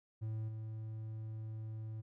triangle tone with level steps, 109.9 Hz, A2, 2 cents flat, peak -35 / -39 dBFS, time 0.21-2.02 s, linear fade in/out 20 ms, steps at 0.48 s, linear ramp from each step 10 ms, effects none

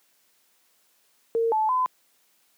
sine tone with pitch steps, 457.8 / 869 / 1015 Hz, A#4 / A5 / B5, -31 / -22 / +47 cents, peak -20 dBFS, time 1.35-1.86 s, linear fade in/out 0 ms, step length 170 ms, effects white hiss -65 dBFS RMS until 2.57 s + high-pass 200 Hz 12 dB/octave

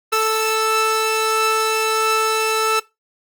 sawtooth tone pair together, 440 / 1318.5 Hz, A4 / E6, 0 / 0 cents, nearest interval octave + perfect fifth, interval 1900 cents, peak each -15 dBFS, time 0.12-2.8 s, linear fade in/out 10 ms, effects noise-tail reverb RT60 0.2 s tail -19 dB re dry + Opus 24 kbps

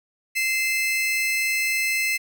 40% pulse tone pair together, 2080 / 2623 Hz, C7 / E7, -11 / -9 cents, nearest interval major third, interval 402 cents, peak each -22 / -24 dBFS, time 0.35-2.18 s, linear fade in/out 20 ms, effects none

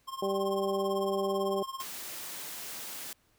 square tone with tremolo, 1065 Hz, C6, 30 cents sharp, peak -34 dBFS, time 0.07-1.85 s, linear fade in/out 20 ms, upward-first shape triangle, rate 18 Hz, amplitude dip 90%
harmonic tone, 196 Hz, G3, in tune, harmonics 1 / 2 / 3 / 4, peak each -37 / -30 / -34 / -38 dBFS, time 0.22-1.63 s, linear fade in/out 5 ms
white high-pass noise, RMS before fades -41 dBFS, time 1.8-3.13 s, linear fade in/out 2 ms, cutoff 140 Hz, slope 12 dB/octave
effects pink hiss -69 dBFS RMS until 3.38 s

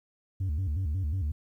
sine tone with vibrato, 84.2 Hz, E2, 37 cents sharp, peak -24 dBFS, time 0.4-1.32 s, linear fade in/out 10 ms, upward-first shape square, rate 5.5 Hz, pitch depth 210 cents each way, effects tanh soft clip ceiling -26 dBFS + 11-bit

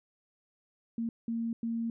sine tone bursts at uneven times, 230 Hz, A#3, 23 cents flat, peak -30 dBFS, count 3, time 0.98-1.09 / 1.28-1.53 / 1.63-1.9 s, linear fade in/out 2 ms, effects none

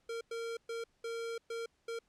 square tone bursts at uneven times, 460.9 Hz, A#4, 20 cents flat, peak -38 dBFS, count 6, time 0.09-0.21 / 0.31-0.57 / 0.69-0.84 / 1.04-1.38 / 1.5-1.66 / 1.88-1.99 s, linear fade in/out 5 ms, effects pink hiss -75 dBFS RMS until 2.08 s + low-pass 8000 Hz 12 dB/octave

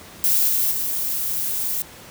violet noise with level steps, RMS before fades -18 / -20 / -24 dBFS, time 0.24-1.82 s, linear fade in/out 0 ms, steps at 0.48 / 0.71 s, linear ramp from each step 10 ms, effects pink hiss -42 dBFS RMS until 2.1 s + high-pass 60 Hz 12 dB/octave

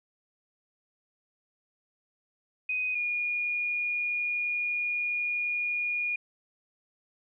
sine tone pair in turn, 2500 / 2437 Hz, D#7 / D#7, +8 / -37 cents, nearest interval unison, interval 45 cents, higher first, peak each -27 dBFS, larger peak neither, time 2.69-2.95 / 2.95-6.16 s, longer second, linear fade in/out 5 ms, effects none

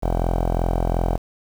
sawtooth tone with low-pass filter, 42.76 Hz, F1, 36 cents flat, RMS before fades -21 dBFS, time 0.02-1.18 s, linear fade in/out 20 ms, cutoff 730 Hz, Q 3.5, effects 7-bit

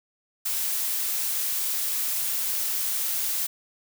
blue noise, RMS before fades -27 dBFS, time 0.45-3.47 s, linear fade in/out 10 ms, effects none

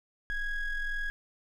triangle ring-modulated tone, 837 Hz, G#5, 13 cents sharp, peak -25 dBFS, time 0.3-1.1 s, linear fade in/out 0 ms, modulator 816 Hz, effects none

